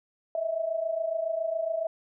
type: tone pair together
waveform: sine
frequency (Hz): 632.1 / 659.3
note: D#5 / E5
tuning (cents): +27 / 0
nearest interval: minor second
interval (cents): 73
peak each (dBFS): -32 / -28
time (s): 0.35-1.87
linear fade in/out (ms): 2
effects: none

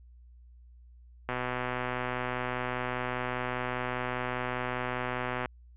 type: click train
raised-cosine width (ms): 0.5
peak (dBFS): -17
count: 522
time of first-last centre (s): 1.29-5.458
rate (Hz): 125
effects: added 60 Hz sine -51 dBFS peak until 5.76 s + resampled to 8000 Hz

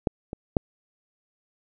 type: clicks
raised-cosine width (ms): 2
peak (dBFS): -8 / -19 / -6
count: 3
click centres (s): 0.072 / 0.331 / 0.568
effects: none

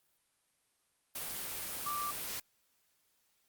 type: tone in noise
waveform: sine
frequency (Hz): 1174.7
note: D6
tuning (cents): 0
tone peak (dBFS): -35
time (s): 1.86-2.11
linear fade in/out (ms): 5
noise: white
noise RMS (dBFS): -40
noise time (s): 1.15-2.4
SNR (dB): +2
effects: white hiss -75 dBFS RMS until 3.48 s + Opus 32 kbps

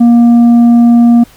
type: tone with tanh clipping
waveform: triangle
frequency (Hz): 236.3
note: A#3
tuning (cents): +24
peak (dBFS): -3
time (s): 0-1.24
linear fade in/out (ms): 10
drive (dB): 9
effects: pink hiss -41 dBFS RMS until 1.36 s

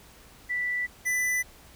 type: tone pair in turn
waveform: sine / square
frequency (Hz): 1971 / 1992.8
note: B6 / B6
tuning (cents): -4 / +15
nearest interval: unison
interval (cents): 19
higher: second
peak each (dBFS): -26 / -25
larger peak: second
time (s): 0.49-0.87 / 1.05-1.43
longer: neither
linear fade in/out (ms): 20
effects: added 63 Hz sine -60 dBFS peak until 1.75 s + pink hiss -53 dBFS RMS until 1.75 s

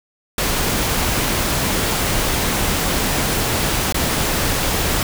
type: noise with dropouts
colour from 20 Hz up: pink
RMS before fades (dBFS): -19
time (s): 0.38-5.03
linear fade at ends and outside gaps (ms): 2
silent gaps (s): 3.925-3.944
effects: none

